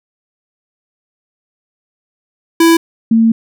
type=tone pair in turn; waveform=square / sine; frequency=331.4 / 226.1 Hz; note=E4 / A3; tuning=+9 / +47 cents; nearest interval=perfect fifth; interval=662 cents; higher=first; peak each=-6 dBFS; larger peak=neither; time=2.6-2.77 / 3.11-3.32 s; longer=second; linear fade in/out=5 ms; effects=none